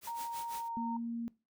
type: noise with tremolo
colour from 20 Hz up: white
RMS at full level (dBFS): -46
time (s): 0.01-0.69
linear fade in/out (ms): 50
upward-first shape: sine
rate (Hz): 6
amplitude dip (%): 85
type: tone with pitch glide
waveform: sine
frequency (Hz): 932 to 922.4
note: A#5 to A#5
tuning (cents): -1 to -19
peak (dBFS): -37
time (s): 0.07-0.97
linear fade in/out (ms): 5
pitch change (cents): -18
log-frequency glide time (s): 0.5-0.78
type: tone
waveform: sine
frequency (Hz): 233.1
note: A#3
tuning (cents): 0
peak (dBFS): -35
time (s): 0.77-1.28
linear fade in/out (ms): 0
effects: noise-tail reverb RT60 0.3 s tail -22 dB re dry